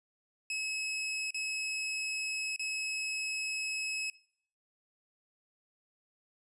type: tone with dropouts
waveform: sawtooth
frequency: 2573 Hz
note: E7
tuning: 43 cents flat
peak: -30 dBFS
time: 0.5-4.1 s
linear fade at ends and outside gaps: 2 ms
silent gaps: 1.307-1.344 / 2.562-2.594 s
effects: noise-tail reverb RT60 0.6 s tail -21 dB re dry + resampled to 24000 Hz